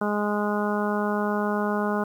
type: harmonic tone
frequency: 207.7 Hz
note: G#3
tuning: in tune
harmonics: 1 / 2 / 3 / 4 / 5 / 6 / 7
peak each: -26 / -29 / -31 / -32 / -33 / -34 / -34 dBFS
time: 0.01-2.04 s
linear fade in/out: 5 ms
effects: 9-bit